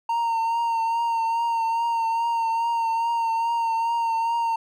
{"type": "tone with vibrato", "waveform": "triangle", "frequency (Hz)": 920, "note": "A#5", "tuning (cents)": -23, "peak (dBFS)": -19, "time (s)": [0.09, 4.56], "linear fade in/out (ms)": 5, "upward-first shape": "triangle", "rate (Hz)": 2.4, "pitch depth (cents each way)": 32, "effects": []}